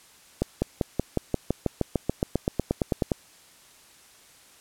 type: accelerating click train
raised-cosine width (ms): 2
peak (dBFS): -9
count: 20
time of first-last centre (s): 0.42-3.118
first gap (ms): 200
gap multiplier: 0.96
effects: white hiss -54 dBFS RMS until 4.6 s + low-pass 11000 Hz 12 dB/octave